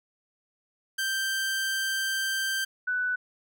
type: tone pair in turn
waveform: sawtooth / sine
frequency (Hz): 1568 / 1490.3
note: G6 / F#6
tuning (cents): 0 / +12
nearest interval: minor second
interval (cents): 88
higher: first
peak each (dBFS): -23 / -25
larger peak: first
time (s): 0.98-2.65 / 2.87-3.16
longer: first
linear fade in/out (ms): 10
effects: none